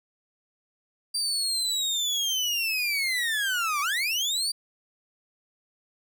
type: linear two-way sweep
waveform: 30% pulse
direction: down then up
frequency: 4718 to 1120 to 4718 Hz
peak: -22 dBFS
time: 1.14-4.52 s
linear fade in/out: 10 ms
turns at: 3.81 s
effects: none